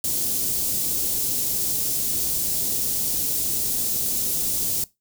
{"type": "band-stop noise", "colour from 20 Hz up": "white", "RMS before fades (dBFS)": -24, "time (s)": [0.04, 4.84], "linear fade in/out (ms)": 2, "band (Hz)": [370, 5900], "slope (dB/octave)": 12, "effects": ["noise-tail reverb RT60 0.2 s tail -20 dB re dry"]}